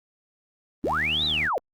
15% pulse tone, 77 Hz, D#2, 17 cents flat, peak -27 dBFS, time 0.83-1.5 s, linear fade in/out 50 ms
sine linear two-way sweep, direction up then down, 228.1 to 4014 to 429.7 Hz, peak -22 dBFS, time 0.84-1.58 s, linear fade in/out 0 ms, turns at 1.25 s
effects Opus 24 kbps

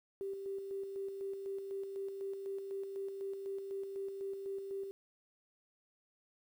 sine tone with tremolo, 391.9 Hz, G4, in tune, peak -37 dBFS, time 0.21-4.91 s, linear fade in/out 0 ms, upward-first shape square, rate 4 Hz, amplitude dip 40%, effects 11-bit

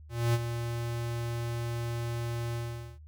square tone with ADSR envelope, 117.7 Hz, A#2, 17 cents sharp, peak -23 dBFS, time 0.09-2.99 s, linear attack 250 ms, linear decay 38 ms, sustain -9 dB, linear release 440 ms, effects added 76 Hz sine -47 dBFS peak until 3.07 s

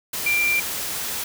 sine tone in noise, 2368 Hz, D7, 14 cents sharp, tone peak -18 dBFS, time 0.26-0.6 s, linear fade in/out 5 ms, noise white, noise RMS -28 dBFS, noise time 0.13-1.24 s, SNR +7 dB, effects none

